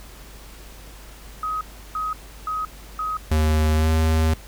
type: tone bursts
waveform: sine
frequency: 1263 Hz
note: D#6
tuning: 26 cents sharp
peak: -23 dBFS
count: 4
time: 1.43-3.17 s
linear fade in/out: 2 ms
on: 180 ms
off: 340 ms
type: tone with pitch glide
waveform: square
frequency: 77.7 to 79.61 Hz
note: D#2 to D#2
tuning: -2 to +40 cents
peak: -17 dBFS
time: 3.31-4.34 s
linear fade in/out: 5 ms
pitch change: +42 cents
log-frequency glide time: 3.74-3.9 s
effects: added 50 Hz sine -41 dBFS peak until 4.47 s + pink hiss -45 dBFS RMS until 4.47 s